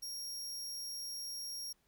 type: tone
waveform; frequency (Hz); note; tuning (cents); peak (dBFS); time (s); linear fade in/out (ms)
sawtooth; 5588; F8; 0; -38; 0.02-1.73; 10
effects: pink hiss -75 dBFS RMS until 1.87 s